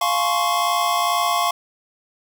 square chord, Db major seventh, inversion first, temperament equal with one note detuned, 698.5 / 852.5 / 1046.5 / 1108.7 Hz, F5 / Ab5 / C6 / Db6, 0 / +45 / 0 / 0 cents, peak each -23 / -28 / -26 / -22 dBFS, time 0.01-1.51 s, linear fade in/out 5 ms, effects none

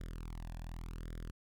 sawtooth tone with flanger, 41.2 Hz, E1, in tune, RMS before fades -44 dBFS, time 0-1.31 s, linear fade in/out 10 ms, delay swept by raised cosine 0.57 to 1.18 ms, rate 0.88 Hz, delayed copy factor +0.85, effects none

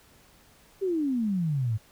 sine exponential sweep, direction down, 401.2 to 103.8 Hz, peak -24 dBFS, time 0.81-1.78 s, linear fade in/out 20 ms, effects pink hiss -58 dBFS RMS until 1.91 s

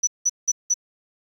sine tone bursts, 5940 Hz, F#8, 6 cents sharp, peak -16 dBFS, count 4, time 0.03-0.742 s, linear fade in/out 10 ms, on 43 ms, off 180 ms, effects 8-bit

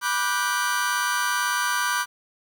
40% pulse chord, G major seventh, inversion first, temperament just, 980 / 1176 / 1470 / 1568 Hz, B5 / D6 / F#6 / G6, -14 / +2 / -12 / 0 cents, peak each -27 dBFS, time 0.01-2.06 s, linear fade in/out 50 ms, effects 9-bit

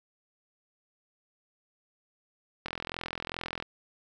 click train, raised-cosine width 0.3 ms, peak -18 dBFS, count 42, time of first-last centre 2.66-3.625 s, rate 42.5 Hz, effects none

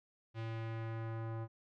square tone with low-pass filter sweep, 113 Hz, A2, 47 cents sharp, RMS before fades -41 dBFS, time 0.34-1.48 s, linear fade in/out 50 ms, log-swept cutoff 3200 to 1100 Hz, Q 1.2, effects none

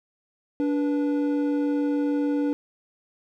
triangle tone pair together, 290 / 487.7 Hz, D4 / B4, -22 / -22 cents, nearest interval major sixth, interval 900 cents, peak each -20 / -28 dBFS, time 0.6-2.53 s, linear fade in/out 0 ms, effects none

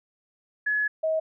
sine tone pair in turn, 1698 / 636 Hz, G#6 / D#5, +38 / +38 cents, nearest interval octave + perfect fourth, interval 1700 cents, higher first, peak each -22 dBFS, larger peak neither, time 0.66-0.88 / 1.03-1.2 s, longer first, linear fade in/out 10 ms, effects none

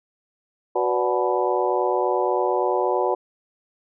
harmonic tone with a mistuned harmonic, 123.47 Hz, B2, in tune, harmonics 3 / 4 / 5 / 6 / 7 / 8, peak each -24 / -25 / -26 / -27 / -27 / -28 dBFS, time 0.75-3.15 s, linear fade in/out 10 ms, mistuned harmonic 5, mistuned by -100 cents, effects none

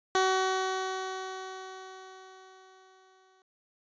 15% pulse tone with exponential decay, 377 Hz, F#4, 32 cents sharp, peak -16 dBFS, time 0.15-3.42 s, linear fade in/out 1 ms, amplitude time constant 710 ms, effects resampled to 16000 Hz

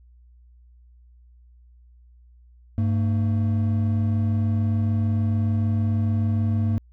triangle tone pair together, 100.63 / 225.9 Hz, G2 / A3, +46 / +46 cents, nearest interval octave + major second, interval 1400 cents, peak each -18 / -24 dBFS, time 2.78-6.78 s, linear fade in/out 0 ms, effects added 60 Hz sine -49 dBFS peak until 6.92 s

